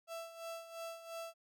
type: tone with tremolo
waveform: 35% pulse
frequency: 664 Hz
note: E5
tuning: 12 cents sharp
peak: -40 dBFS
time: 0.07-1.34 s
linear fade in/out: 50 ms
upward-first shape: sine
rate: 2.9 Hz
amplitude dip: 70%
effects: none